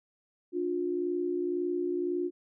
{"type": "tone pair together", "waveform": "sine", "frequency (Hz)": [293.7, 355.6], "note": ["D4", "F4"], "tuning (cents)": [0, 31], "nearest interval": "minor third", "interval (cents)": 331, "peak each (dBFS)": [-34, -29], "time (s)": [0.52, 2.31], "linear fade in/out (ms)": 50, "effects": []}